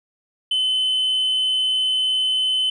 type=tone; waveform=sine; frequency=3041 Hz; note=F#7; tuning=47 cents sharp; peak=-15 dBFS; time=0.51-2.7 s; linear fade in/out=5 ms; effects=tanh soft clip ceiling -16 dBFS